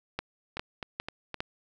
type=two click trains; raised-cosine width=0.3 ms; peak=-15 / -19 dBFS; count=4 / 4; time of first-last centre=0.19-1.405 / 0.57-1.343 s; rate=2.47 / 3.88 Hz; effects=none